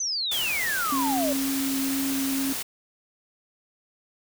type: exponential sweep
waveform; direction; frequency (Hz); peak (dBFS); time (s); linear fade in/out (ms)
sine; down; 6272 to 554.4; -25; 0-1.33; 5
type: noise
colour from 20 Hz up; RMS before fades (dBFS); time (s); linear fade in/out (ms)
white; -31; 0.31-2.63; 10
type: tone with vibrato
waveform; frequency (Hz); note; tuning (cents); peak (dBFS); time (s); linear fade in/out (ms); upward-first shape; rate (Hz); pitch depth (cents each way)
sine; 271; C#4; -39; -25; 0.92-2.53; 5; sine; 2; 8
effects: none